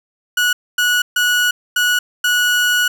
30% pulse tone bursts at uneven times, 1464 Hz, F#6, 19 cents flat, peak -10 dBFS, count 5, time 0.37-0.53 / 0.78-1.02 / 1.16-1.51 / 1.76-1.99 / 2.24-2.88 s, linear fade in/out 5 ms, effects none

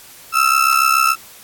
35% pulse ring-modulated tone, 1322 Hz, E6, 5 cents sharp, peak -7 dBFS, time 0.32-1.16 s, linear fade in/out 50 ms, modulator 33.5 Hz, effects white hiss -41 dBFS RMS until 1.43 s + AAC 64 kbps

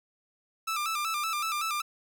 sawtooth tone with vibrato, 1253 Hz, D#6, 12 cents sharp, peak -25 dBFS, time 0.67-1.82 s, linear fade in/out 10 ms, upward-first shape square, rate 5.3 Hz, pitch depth 82 cents each way, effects none

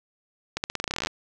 accelerating click train, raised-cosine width 0.2 ms, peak -10 dBFS, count 17, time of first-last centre 0.57-1.071 s, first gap 69 ms, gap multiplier 0.88, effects none

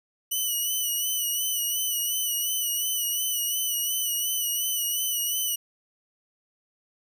5% pulse tone with vibrato, 2960 Hz, F#7, in tune, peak -17 dBFS, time 0.31-5.56 s, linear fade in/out 10 ms, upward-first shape sine, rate 2.8 Hz, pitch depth 46 cents each way, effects none

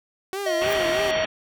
sawtooth tone with vibrato, 370 Hz, F#4, in tune, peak -23 dBFS, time 0.33-1.11 s, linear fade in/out 0 ms, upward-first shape sine, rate 3.2 Hz, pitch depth 150 cents each way
harmonic tone, 633 Hz, D#5, 30 cents sharp, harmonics 1 / 3 / 5 / 7 / 9, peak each -22 / -32 / -36 / -39 / -41 dBFS, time 0.46-1.25 s, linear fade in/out 5 ms
white low-pass noise, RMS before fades -29 dBFS, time 0.61-1.26 s, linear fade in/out 10 ms, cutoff 3500 Hz, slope 96 dB/octave
violet noise with exponential growth, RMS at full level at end -30 dBFS, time 0.63-0.73 s, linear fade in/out 1 ms, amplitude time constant 20 ms
effects none

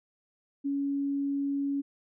sine tone, 280 Hz, C#4, 18 cents sharp, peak -27 dBFS, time 0.64-1.82 s, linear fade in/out 20 ms, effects none

